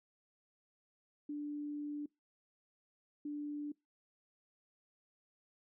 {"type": "tone bursts at uneven times", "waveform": "sine", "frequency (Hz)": 293.7, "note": "D4", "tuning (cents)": 0, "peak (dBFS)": -38, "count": 2, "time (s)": [[1.29, 2.06], [3.25, 3.72]], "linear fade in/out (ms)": 5, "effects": ["noise-tail reverb RT60 0.2 s tail -24 dB re dry"]}